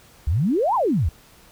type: exponential two-way sweep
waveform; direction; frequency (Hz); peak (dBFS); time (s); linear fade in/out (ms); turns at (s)
sine; up then down; 65.1 to 1067 to 65.1; -17; 0.27-1.09; 5; 0.75
effects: pink hiss -51 dBFS RMS until 1.51 s